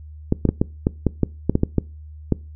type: clicks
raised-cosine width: 3 ms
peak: -3 dBFS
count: 12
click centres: 0.324 / 0.453 / 0.49 / 0.615 / 0.869 / 1.067 / 1.233 / 1.496 / 1.554 / 1.634 / 1.783 / 2.323 s
effects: noise-tail reverb RT60 0.3 s tail -23 dB re dry + added 76 Hz sine -36 dBFS peak until 2.55 s